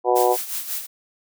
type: harmonic tone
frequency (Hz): 123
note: B2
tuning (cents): -7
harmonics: 3 / 4 / 5 / 6 / 7 / 8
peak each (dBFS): -21 / -20 / -25 / -20 / -26 / -26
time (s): 0.04-0.37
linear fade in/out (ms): 50
type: noise with tremolo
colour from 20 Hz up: blue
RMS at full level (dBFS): -26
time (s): 0.15-0.87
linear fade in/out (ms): 20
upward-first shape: sine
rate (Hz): 5.5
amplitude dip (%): 65
effects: none